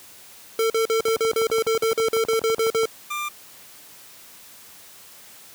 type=tone bursts; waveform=square; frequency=448.9 Hz; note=A4; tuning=35 cents sharp; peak=-19 dBFS; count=15; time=0.59-2.856 s; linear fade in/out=2 ms; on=110 ms; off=44 ms
type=click train; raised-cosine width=1 ms; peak=-19 dBFS; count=23; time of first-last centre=1-2.833 s; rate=12 Hz
type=tone; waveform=25% pulse; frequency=1191 Hz; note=D6; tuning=24 cents sharp; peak=-22 dBFS; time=3.1-3.29 s; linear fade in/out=10 ms
effects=white hiss -46 dBFS RMS until 5.54 s + high-pass 80 Hz 12 dB/octave